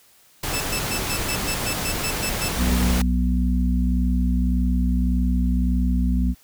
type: noise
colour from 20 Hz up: pink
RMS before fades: -26 dBFS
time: 0.43-3.02 s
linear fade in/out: 5 ms
type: tone bursts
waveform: 15% pulse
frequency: 2637 Hz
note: E7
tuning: in tune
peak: -18 dBFS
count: 11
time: 0.53-2.488 s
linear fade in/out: 10 ms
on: 78 ms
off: 110 ms
type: harmonic tone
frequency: 61.74 Hz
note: B1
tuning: in tune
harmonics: 1 / 3 / 4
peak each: -19 / -24 / -25 dBFS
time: 2.56-6.35 s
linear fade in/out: 50 ms
effects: white hiss -55 dBFS RMS until 6.43 s